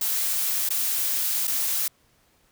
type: noise with dropouts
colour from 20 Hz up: blue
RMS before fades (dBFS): -25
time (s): 0.01-1.88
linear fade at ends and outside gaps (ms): 5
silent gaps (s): 0.691-0.703 / 1.472-1.476
effects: pink hiss -63 dBFS RMS until 2.51 s